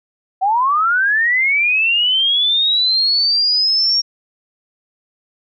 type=linear sweep; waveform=sine; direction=up; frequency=737 to 5588 Hz; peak=-12 dBFS; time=0.41-4.02 s; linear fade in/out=20 ms; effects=none